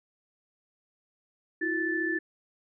sine tone cluster, 326.2 / 360.6 / 1754 Hz, E4 / F#4 / A6, -18 / -45 / -6 cents, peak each -31 / -34 / -29 dBFS, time 1.61-2.19 s, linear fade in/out 10 ms, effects none

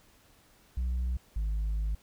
sine tone pair in turn, 62 / 52.66 Hz, B1 / G#1, +7 / +25 cents, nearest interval minor third, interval 282 cents, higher first, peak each -25 dBFS, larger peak neither, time 0.77-1.17 / 1.36-1.95 s, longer second, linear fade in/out 5 ms, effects tanh soft clip ceiling -27 dBFS + pink hiss -62 dBFS RMS until 2.02 s

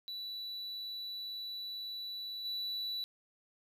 triangle tone with level steps, 3951 Hz, B7, in tune, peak -38 / -34 dBFS, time 0.08-3.04 s, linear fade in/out 0 ms, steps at 2.44 s, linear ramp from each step 20 ms, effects none

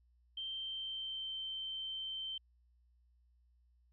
sine tone with pitch glide, 3136 to 3109 Hz, G7 to G7, 0 to -15 cents, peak -39 dBFS, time 0.37-2.38 s, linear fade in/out 5 ms, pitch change -15 cents, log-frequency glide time 0.49-1.36 s, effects added 60 Hz sine -67 dBFS peak until 3.92 s

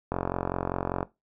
click train, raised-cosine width 1 ms, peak -13 dBFS, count 42, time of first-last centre 0.12-1.029 s, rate 45.1 Hz, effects noise-tail reverb RT60 0.2 s tail -18 dB re dry

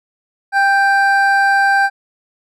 triangle tone pair together, 792.4 / 1568 Hz, G5 / G6, +18 / 0 cents, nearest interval octave, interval 1182 cents, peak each -11 dBFS, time 0.52-1.9 s, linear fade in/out 50 ms, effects none

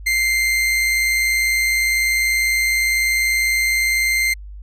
40% pulse tone with amplitude modulation, 2093 Hz, C7, in tune, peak -13 dBFS, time 0.06-4.34 s, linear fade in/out 10 ms, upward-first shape sine, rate 120 Hz, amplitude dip 35%, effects added 50 Hz sine -32 dBFS peak until 4.62 s + resampled to 32000 Hz

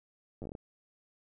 slowing click train, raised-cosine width 2 ms, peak -29 dBFS, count 8, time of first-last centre 0.42-0.552 s, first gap 9 ms, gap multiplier 1.24, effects none

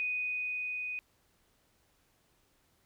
sine tone with level ramp, 2489 Hz, D#7, in tune, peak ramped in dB -30 to -35 dBFS, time 0-0.99 s, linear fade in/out 0 ms, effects pink hiss -71 dBFS RMS until 2.85 s

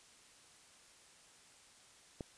click, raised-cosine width 2 ms, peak -28 dBFS, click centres 2.208 s, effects white hiss -62 dBFS RMS until 2.37 s + resampled to 22050 Hz

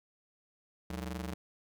sawtooth ring-modulated tone, 128 Hz, C3, 38 cents flat, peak -30 dBFS, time 0.9-1.34 s, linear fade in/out 5 ms, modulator 52.5 Hz, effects none

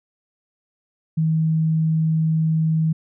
sine tone, 159.5 Hz, D#3, 43 cents sharp, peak -16 dBFS, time 1.17-2.93 s, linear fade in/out 10 ms, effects none

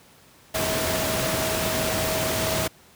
sine tone in noise, 640 Hz, D#5, 49 cents sharp, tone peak -28 dBFS, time 0.54-2.68 s, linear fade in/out 10 ms, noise pink, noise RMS -25 dBFS, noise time 0.54-2.68 s, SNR -6 dB, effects pink hiss -53 dBFS RMS until 2.95 s + high-pass 80 Hz 12 dB/octave

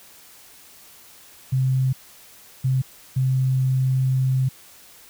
sine tone bursts at uneven times, 130.81 Hz, C3, in tune, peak -17 dBFS, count 3, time 1.52-1.93 / 2.64-2.82 / 3.16-4.49 s, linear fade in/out 10 ms, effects white hiss -48 dBFS RMS until 5.09 s

